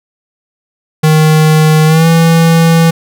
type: tone with pitch glide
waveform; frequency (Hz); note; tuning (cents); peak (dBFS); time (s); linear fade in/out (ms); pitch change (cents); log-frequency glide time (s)
square; 155.8 to 165.06; D#3 to E3; +3 to +3; -5; 1.03-2.91; 10; +100; 1.86-2.07
effects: none